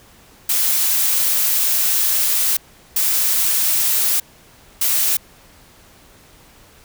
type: noise bursts at uneven times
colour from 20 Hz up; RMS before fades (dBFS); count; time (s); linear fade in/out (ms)
blue; -17; 3; 0.49-2.57 / 2.96-4.2 / 4.81-5.17; 5
effects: pink hiss -48 dBFS RMS until 6.84 s